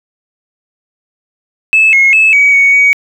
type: tone with pitch steps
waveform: sine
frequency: 2610 / 2163 / 2606 / 2266 / 2230 / 2251 Hz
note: E7 / C#7 / E7 / C#7 / C#7 / C#7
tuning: -18 / -43 / -20 / +37 / +10 / +26 cents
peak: -3 dBFS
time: 1.73-2.93 s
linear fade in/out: 0 ms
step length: 200 ms
effects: tanh soft clip ceiling 0 dBFS + 7-bit